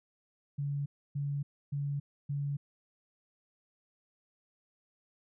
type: tone bursts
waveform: sine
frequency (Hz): 142.3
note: C#3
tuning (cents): +46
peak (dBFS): -31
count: 4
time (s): 0.58-2.57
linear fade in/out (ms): 10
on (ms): 280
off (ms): 290
effects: none